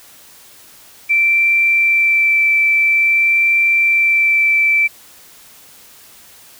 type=tone with vibrato; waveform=sine; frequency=2338 Hz; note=D7; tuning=8 cents flat; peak=-10 dBFS; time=1.09-4.88 s; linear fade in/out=20 ms; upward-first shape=sine; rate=0.49 Hz; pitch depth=8 cents each way; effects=white hiss -43 dBFS RMS until 6.59 s